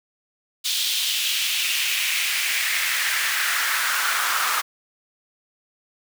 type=noise with high-pass filter sweep; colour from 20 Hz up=pink; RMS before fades=-23 dBFS; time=0.64-4.62 s; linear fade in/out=20 ms; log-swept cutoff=3600 to 1200 Hz; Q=2.7; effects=none

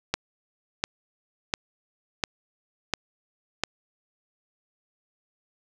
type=click train; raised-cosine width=0.2 ms; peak=-6 dBFS; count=6; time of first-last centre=0.14-3.637 s; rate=1.43 Hz; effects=none

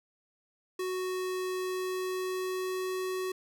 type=tone with pitch glide; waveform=square; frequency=370 to 372.4 Hz; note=F#4 to F#4; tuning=0 to +11 cents; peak=-32 dBFS; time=0.79-3.32 s; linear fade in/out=5 ms; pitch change=+11 cents; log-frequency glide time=1.56-2.96 s; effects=none

